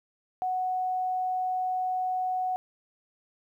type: tone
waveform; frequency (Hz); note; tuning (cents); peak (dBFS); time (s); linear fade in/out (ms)
sine; 740; F#5; 0; -26; 0.42-2.56; 0
effects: 11-bit